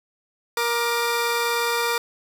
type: tone pair together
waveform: 15% pulse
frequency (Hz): 470.6 / 1185.8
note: A#4 / D6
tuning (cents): +16 / +16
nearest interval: octave + major third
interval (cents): 1600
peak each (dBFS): -16 / -20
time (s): 0.57-1.98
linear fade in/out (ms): 2
effects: none